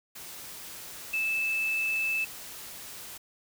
sine tone in noise, 2626 Hz, E7, 7 cents flat, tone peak -26 dBFS, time 1.13-2.25 s, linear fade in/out 10 ms, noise white, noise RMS -43 dBFS, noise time 0.15-3.18 s, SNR +14 dB, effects none

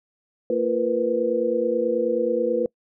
sine tone cluster, 228.8 / 342.8 / 469.1 / 498.4 Hz, A#3 / F4 / A#4 / B4, -32 / -32 / +11 / +16 cents, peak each -29 / -27 / -25 / -22 dBFS, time 0.5-2.66 s, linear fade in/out 2 ms, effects noise-tail reverb RT60 0.1 s tail -25 dB re dry

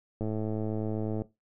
click train, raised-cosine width 2 ms, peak -20 dBFS, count 110, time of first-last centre 0.21-1.219 s, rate 108 Hz, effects noise-tail reverb RT60 0.2 s tail -17 dB re dry

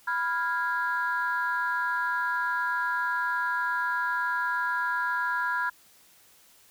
sine chord, F diminished, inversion second, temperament equal with one note detuned, 987.8 / 1396.9 / 1648.8 Hz, Cb6 / F6 / Ab6, 0 / 0 / -13 cents, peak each -29 dBFS, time 0.07-5.7 s, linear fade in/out 10 ms, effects tanh soft clip ceiling -18 dBFS + white hiss -58 dBFS RMS until 6.7 s

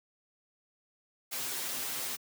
white noise with comb filter, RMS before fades -36 dBFS, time 1.31-2.17 s, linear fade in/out 20 ms, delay 7.6 ms, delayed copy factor +0.95, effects high-pass 150 Hz 12 dB/octave

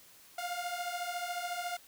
sawtooth beating tone pair, 698.5 / 712.5 Hz, F5 / F5, 0 / +34 cents, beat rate 14 Hz, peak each -35 / -34 dBFS, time 0.38-1.77 s, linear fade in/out 5 ms, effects white hiss -58 dBFS RMS until 1.87 s

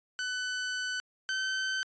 sawtooth tone pair in turn, 1500 / 1535.9 Hz, F#6 / G6, +23 / -36 cents, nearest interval unison, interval 41 cents, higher second, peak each -28 / -26 dBFS, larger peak second, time 0.19-1 / 1.29-1.83 s, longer first, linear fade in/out 0 ms, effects resampled to 16000 Hz

